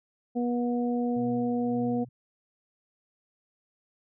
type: harmonic tone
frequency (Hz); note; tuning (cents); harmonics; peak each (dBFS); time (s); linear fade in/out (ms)
241.8; B3; -36; 1 / 2 / 3; -26 / -32 / -36; 0.35-2.05; 20
type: tone with tremolo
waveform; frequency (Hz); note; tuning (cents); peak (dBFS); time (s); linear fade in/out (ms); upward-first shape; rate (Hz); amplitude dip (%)
sine; 123.47; B2; 0; -36; 1.16-2.09; 5; sine; 1.8; 75
effects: none